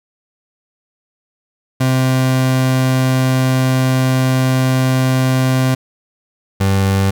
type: tone pair in turn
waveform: 30% pulse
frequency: 130 / 97.39 Hz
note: C3 / G2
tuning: -11 / -11 cents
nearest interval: perfect fourth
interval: 500 cents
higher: first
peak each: -9 dBFS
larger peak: neither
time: 1.8-5.75 / 6.6-7.11 s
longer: first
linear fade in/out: 10 ms
effects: none